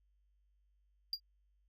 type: tone with exponential decay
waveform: triangle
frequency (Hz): 4789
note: D8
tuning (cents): +33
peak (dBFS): -29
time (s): 1.13-1.2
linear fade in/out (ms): 2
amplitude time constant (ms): 15
effects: added 50 Hz sine -70 dBFS peak until 1.68 s